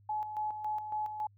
sine tone with tremolo, 852 Hz, G#5, 44 cents sharp, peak -31 dBFS, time 0.09-1.27 s, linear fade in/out 5 ms, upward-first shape square, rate 3.6 Hz, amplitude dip 55%, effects added 101 Hz sine -59 dBFS peak until 1.37 s

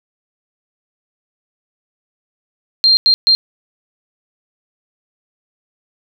sine tone bursts at uneven times, 4186 Hz, C8, in tune, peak -7 dBFS, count 3, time 2.84-2.97 / 3.06-3.14 / 3.27-3.35 s, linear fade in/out 0 ms, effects none

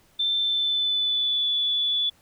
sine tone with pitch glide, 3553 to 3448 Hz, A7 to A7, +16 to -36 cents, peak -21 dBFS, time 0.19-2.1 s, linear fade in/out 10 ms, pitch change -52 cents, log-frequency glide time 0.38-1.5 s, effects pink hiss -60 dBFS RMS until 2.21 s

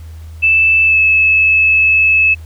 sine tone with pitch glide, 2637 to 2601 Hz, E7 to E7, 0 to -24 cents, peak -7 dBFS, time 0.42-2.35 s, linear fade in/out 20 ms, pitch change -24 cents, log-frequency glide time 0.85-0.98 s, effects added 80 Hz sine -28 dBFS peak until 2.45 s + pink hiss -47 dBFS RMS until 2.45 s

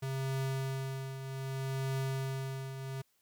square tone with tremolo, 133.9 Hz, C3, 40 cents sharp, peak -32 dBFS, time 0.02-3.02 s, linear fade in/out 10 ms, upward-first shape triangle, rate 0.64 Hz, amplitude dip 65%, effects white hiss -74 dBFS RMS until 3.21 s

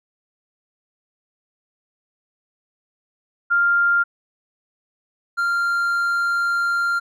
sine / triangle tone pair in turn, 1396.9 / 1390.7 Hz, F6 / F6, 0 / -8 cents, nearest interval unison, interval 8 cents, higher first, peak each -14 / -16 dBFS, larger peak first, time 3.5-4.04 / 5.37-7 s, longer second, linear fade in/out 20 ms, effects none

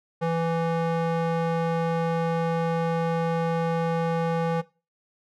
square tone with band-pass filter, 165.9 Hz, E3, 11 cents sharp, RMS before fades -25 dBFS, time 0.21-4.62 s, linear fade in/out 20 ms, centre 630 Hz, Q 0.91, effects noise-tail reverb RT60 0.3 s tail -19 dB re dry

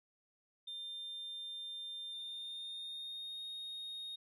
sine tone with pitch glide, 3600 to 3718 Hz, A7 to A#7, +39 to -5 cents, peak -40 dBFS, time 0.67-4.16 s, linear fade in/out 10 ms, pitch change +56 cents, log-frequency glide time 2.09-3.44 s, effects tanh soft clip ceiling -41 dBFS

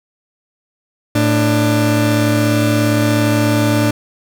30% pulse tone pair together, 110.9 / 295.9 Hz, A2 / D4, +14 / +13 cents, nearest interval octave + perfect fourth, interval 1699 cents, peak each -12 dBFS, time 1.15-3.91 s, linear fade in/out 5 ms, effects none

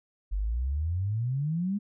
sine exponential sweep, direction up, 46.01 to 210 Hz, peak -26 dBFS, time 0.31-1.79 s, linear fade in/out 20 ms, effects none

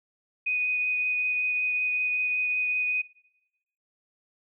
sine tone with vibrato, 2489 Hz, D#7, in tune, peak -24 dBFS, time 0.46-3.02 s, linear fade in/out 10 ms, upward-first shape sine, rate 5.3 Hz, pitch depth 8 cents each way, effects noise-tail reverb RT60 0.9 s tail -22 dB re dry

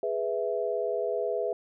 sine chord, E major, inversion first, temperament equal, 415.3 / 493.9 / 659.3 Hz, G#4 / B4 / E5, 0 / 0 / 0 cents, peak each -31 dBFS, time 0.03-1.53 s, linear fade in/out 2 ms, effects none

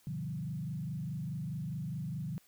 sine tone with frequency modulation, 152.6 Hz, D#3, 33 cents flat, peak -35 dBFS, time 0.07-2.38 s, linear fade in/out 0 ms, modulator 24.8 Hz, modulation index 1.3, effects white hiss -66 dBFS RMS until 2.47 s

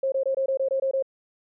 sine tone bursts, 536 Hz, C5, 42 cents sharp, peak -21 dBFS, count 9, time 0.03-1.025 s, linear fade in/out 5 ms, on 91 ms, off 22 ms, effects none

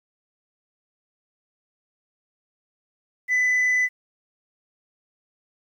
sine tone with frequency modulation, 2000 Hz, B6, 21 cents sharp, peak -15 dBFS, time 3.28-3.89 s, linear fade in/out 50 ms, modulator 28.3 Hz, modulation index 0.35, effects tanh soft clip ceiling -17 dBFS + 9-bit

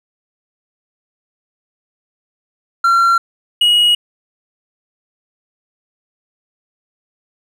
triangle tone pair in turn, 1368 / 2899 Hz, F6 / F#7, -36 / -36 cents, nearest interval octave + minor second, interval 1300 cents, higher second, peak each -7 dBFS, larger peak neither, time 2.84-3.18 / 3.61-3.95 s, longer neither, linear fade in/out 5 ms, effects none

